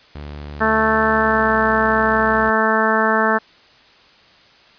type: tone with pitch glide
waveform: sawtooth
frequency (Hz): 73.42 to 64.66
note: D2 to C2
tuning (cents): 0 to -20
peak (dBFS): -26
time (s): 0.15-2.5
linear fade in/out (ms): 5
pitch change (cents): -220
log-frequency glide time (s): 1.07-1.55
type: harmonic tone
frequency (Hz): 220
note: A3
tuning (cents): 0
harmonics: 1 / 2 / 3 / 4 / 5 / 6 / 7 / 8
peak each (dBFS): -22 / -22 / -22 / -22 / -22 / -22 / -22 / -22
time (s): 0.6-3.39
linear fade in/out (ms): 20
effects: white hiss -49 dBFS RMS until 4.78 s + resampled to 11025 Hz